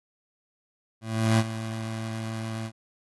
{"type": "tone with ADSR envelope", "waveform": "25% pulse", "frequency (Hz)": 111.6, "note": "A2", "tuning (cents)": 25, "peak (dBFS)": -14, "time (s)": [1.01, 2.72], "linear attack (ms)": 380, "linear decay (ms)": 41, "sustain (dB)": -13, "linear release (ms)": 69, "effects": ["AAC 32 kbps"]}